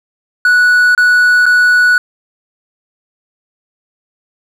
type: tone with dropouts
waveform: triangle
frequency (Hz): 1473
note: F#6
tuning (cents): -8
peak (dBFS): -4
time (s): 0.45-1.98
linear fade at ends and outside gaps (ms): 2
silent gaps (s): 0.95-0.977 / 1.457-1.463
effects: none